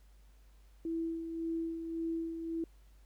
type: tone with tremolo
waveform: sine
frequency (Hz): 329.3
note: E4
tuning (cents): -2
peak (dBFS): -32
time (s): 0.85-2.64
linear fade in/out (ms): 2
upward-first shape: sine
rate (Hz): 1.8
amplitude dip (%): 50
effects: added 50 Hz sine -57 dBFS peak until 3.05 s + pink hiss -71 dBFS RMS until 3.05 s